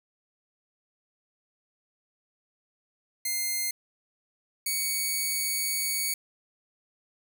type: tone pair in turn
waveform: 5% pulse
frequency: 2100 / 2239 Hz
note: C7 / C#7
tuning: +6 / +17 cents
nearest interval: minor second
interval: 111 cents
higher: second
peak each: -17 dBFS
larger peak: neither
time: 3.25-3.71 / 4.66-6.14 s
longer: second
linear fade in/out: 5 ms
effects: none